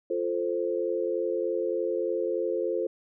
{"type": "chord", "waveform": "sine", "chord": "F major", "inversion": "none", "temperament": "equal", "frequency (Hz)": [349.2, 440, 523.3], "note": ["F4", "A4", "C5"], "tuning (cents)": [0, 0, 0], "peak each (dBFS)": -30, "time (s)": [0.1, 2.87], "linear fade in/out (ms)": 5, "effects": []}